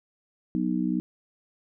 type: chord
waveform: sine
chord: B major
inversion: second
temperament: just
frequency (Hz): 185.21 / 246.9 / 308.7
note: F#3 / B3 / D#4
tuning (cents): +2 / 0 / -14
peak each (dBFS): -28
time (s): 0.55-1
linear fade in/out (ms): 0
effects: none